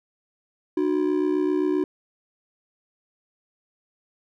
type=ring-modulated tone; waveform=triangle; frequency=334.3 Hz; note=E4; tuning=24 cents sharp; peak=-15 dBFS; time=0.77-1.84 s; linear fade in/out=2 ms; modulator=33.8 Hz; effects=none